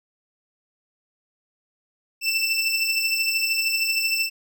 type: beating tone pair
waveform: 25% pulse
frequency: 2664 / 2677 Hz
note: E7 / E7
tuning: +18 / +26 cents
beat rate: 13 Hz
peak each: -18 / -23 dBFS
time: 2.21-4.3 s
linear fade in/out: 50 ms
effects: none